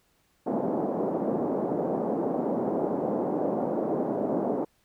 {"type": "band-pass noise", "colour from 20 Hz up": "pink", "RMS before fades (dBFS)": -28, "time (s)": [0.46, 4.65], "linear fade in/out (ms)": 10, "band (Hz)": [210, 730], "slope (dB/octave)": 24, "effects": ["pink hiss -68 dBFS RMS until 4.84 s"]}